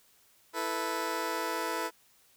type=chord; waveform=15% pulse; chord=E suspended fourth; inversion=none; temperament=just; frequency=329.6 / 439.5 / 494.4 Hz; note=E4 / A4 / B4; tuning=0 / -2 / +2 cents; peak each=-30 dBFS; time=0.53-1.91 s; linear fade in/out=50 ms; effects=white hiss -64 dBFS RMS until 2.36 s